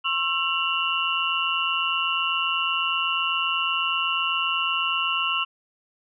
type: tone cluster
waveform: sine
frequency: 1080 / 1335 / 2753 / 2921 Hz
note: C#6 / E6 / F7 / F#7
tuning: -45 / +22 / -25 / -23 cents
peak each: -28 / -29 / -26 / -27 dBFS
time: 0.04-5.45 s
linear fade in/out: 20 ms
effects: none